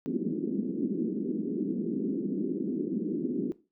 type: band-pass noise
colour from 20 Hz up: pink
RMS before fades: -31 dBFS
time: 0.06-3.52 s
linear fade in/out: 0 ms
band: 190 to 380 Hz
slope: 48 dB/octave
effects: noise-tail reverb RT60 0.3 s tail -18 dB re dry